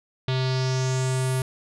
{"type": "tone with low-pass filter sweep", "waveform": "square", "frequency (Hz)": 130, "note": "C3", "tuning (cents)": -11, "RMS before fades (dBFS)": -24, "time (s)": [0.28, 1.42], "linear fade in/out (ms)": 2, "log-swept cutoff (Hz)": [3700, 11000], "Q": 3.5, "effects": []}